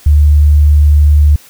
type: tone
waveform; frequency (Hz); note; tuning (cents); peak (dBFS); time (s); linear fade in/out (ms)
sine; 74; D2; +14; -3; 0.06-1.36; 5
effects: white hiss -40 dBFS RMS until 1.49 s